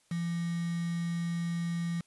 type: tone with quantisation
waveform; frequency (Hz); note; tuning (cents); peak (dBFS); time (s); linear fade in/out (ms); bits
sine; 170; F3; -46; -30; 0.11-2.01; 5; 7
effects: white hiss -68 dBFS RMS until 2.06 s + resampled to 24000 Hz